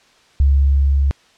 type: tone with level ramp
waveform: sine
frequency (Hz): 69.3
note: C#2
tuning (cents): 0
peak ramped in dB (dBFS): -9 to -12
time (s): 0.4-1.11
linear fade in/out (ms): 0
effects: white hiss -52 dBFS RMS until 1.37 s + low-pass 5000 Hz 12 dB/octave